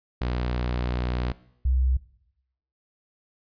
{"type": "tone pair in turn", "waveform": ["sawtooth", "sine"], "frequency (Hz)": [61, 64.09], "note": ["B1", "C2"], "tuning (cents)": [-21, -35], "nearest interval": "minor second", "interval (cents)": 86, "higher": "second", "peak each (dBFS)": [-21, -19], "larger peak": "second", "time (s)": [[0.21, 1.32], [1.65, 1.97]], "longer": "first", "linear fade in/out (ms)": 5, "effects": ["noise-tail reverb RT60 0.8 s tail -19 dB re dry", "resampled to 11025 Hz"]}